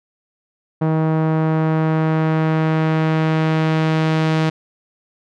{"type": "tone with low-pass filter sweep", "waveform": "sawtooth", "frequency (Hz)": 158.5, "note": "D#3", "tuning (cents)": 32, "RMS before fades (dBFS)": -17, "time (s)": [0.81, 4.5], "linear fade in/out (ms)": 10, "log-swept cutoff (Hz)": [1000, 4100], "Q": 0.8, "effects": []}